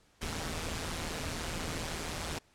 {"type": "noise with amplitude modulation", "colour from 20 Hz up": "pink", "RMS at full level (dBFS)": -34, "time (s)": [0.21, 2.39], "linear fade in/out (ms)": 10, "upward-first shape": "sine", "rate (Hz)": 162, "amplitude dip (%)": 65, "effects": ["pink hiss -66 dBFS RMS until 2.54 s", "low-pass 9000 Hz 12 dB/octave"]}